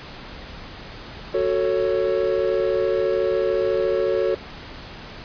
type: chord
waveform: triangle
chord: F# minor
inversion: none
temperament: just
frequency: 370 / 444 / 555 Hz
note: F#4 / A4 / C#5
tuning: 0 / +16 / +2 cents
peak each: -21 dBFS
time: 1.34-4.35 s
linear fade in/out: 5 ms
effects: pink hiss -38 dBFS RMS until 5.24 s + resampled to 11025 Hz